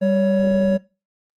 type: tone pair together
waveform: triangle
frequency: 196 / 559.4 Hz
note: G3 / C#5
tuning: 0 / +16 cents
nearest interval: octave + tritone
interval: 1816 cents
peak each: -16 dBFS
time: 0.01-0.78 s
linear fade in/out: 20 ms
effects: noise-tail reverb RT60 0.3 s tail -21 dB re dry + Opus 24 kbps